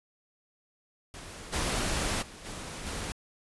pink noise with level steps, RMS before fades -44 / -30 / -47 / -40 / -36 dBFS, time 1.14-3.12 s, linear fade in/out 0 ms, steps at 1.52 / 2.21 / 2.44 / 2.85 s, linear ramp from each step 20 ms, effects resampled to 24000 Hz

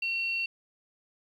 sine tone pair together, 2725 / 4554 Hz, F7 / C#8, -43 / +46 cents, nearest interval major sixth, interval 889 cents, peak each -28 / -40 dBFS, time 0.02-0.46 s, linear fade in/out 5 ms, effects 10-bit

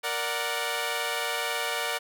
10% pulse chord, Bb augmented, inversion none, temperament equal, 466.2 / 587.3 / 740 Hz, Bb4 / D5 / F#5, 0 / 0 / 0 cents, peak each -24 dBFS, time 0.03-1.99 s, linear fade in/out 20 ms, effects none

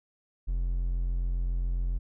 triangle tone, 43.65 Hz, F1, in tune, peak -24 dBFS, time 0.47-1.99 s, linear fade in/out 20 ms, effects none

